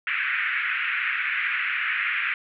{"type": "band-pass noise", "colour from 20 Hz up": "white", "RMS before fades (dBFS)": -26, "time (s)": [0.07, 2.34], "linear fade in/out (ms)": 2, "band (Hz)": [1400, 2500], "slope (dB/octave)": 48, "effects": []}